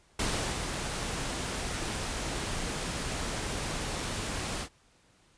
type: noise with ADSR envelope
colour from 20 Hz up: pink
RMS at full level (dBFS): -29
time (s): 0.19-4.69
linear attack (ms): 5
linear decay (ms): 380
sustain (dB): -5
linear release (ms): 85
effects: pink hiss -64 dBFS RMS until 5.37 s + resampled to 22050 Hz